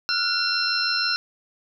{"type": "tone cluster", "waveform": "sine", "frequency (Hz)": [1369, 1455, 2721, 4148, 5340], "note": ["F6", "F#6", "F7", "C8", "E8"], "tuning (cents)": [-35, -29, -46, -16, 22], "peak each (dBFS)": [-30, -27, -31, -25, -26], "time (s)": [0.09, 1.16], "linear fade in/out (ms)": 0, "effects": []}